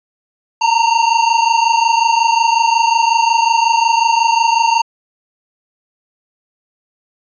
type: tone pair together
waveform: square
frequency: 907 / 932.5 Hz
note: A#5 / A#5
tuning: -48 / 0 cents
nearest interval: unison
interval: 48 cents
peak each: -14 dBFS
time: 0.61-4.82 s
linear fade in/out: 10 ms
effects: resampled to 16000 Hz